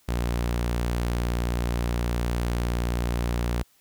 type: tone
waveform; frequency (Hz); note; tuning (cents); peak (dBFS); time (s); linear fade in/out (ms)
sawtooth; 59.3; A#1; +30; -20; 0.08-3.63; 10
effects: white hiss -62 dBFS RMS until 3.8 s